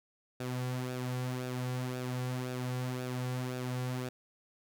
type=tone with flanger; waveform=sawtooth; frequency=126.3 Hz; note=B2; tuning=39 cents sharp; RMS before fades=-36 dBFS; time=0.4-4.09 s; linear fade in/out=5 ms; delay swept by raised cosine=0.96 to 3.26 ms; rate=1.9 Hz; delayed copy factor=-0.55; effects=none